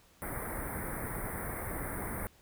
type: band-stop noise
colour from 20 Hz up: pink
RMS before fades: -38 dBFS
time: 0.22-2.27 s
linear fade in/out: 0 ms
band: 2200 to 8800 Hz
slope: 96 dB/octave
effects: pink hiss -63 dBFS RMS until 2.41 s